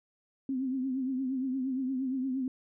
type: tone with vibrato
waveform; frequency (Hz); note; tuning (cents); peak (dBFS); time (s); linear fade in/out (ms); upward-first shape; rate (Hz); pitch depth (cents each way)
sine; 261.6; C4; 0; -29; 0.49-2.48; 2; triangle; 8.6; 82
effects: none